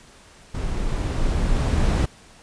brown noise with level ramp, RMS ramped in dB -26 to -17 dBFS, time 0.54-2.06 s, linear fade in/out 10 ms, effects pink hiss -49 dBFS RMS until 2.42 s + resampled to 22050 Hz

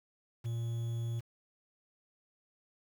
triangle tone with quantisation, 116.54 Hz, A#2, in tune, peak -31 dBFS, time 0.44-1.21 s, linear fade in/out 20 ms, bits 9, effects none

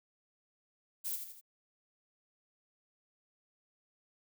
violet noise with echo, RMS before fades -37 dBFS, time 1.04-1.17 s, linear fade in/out 20 ms, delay 81 ms, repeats 3, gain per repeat -6 dB, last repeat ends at 1.413 s, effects none

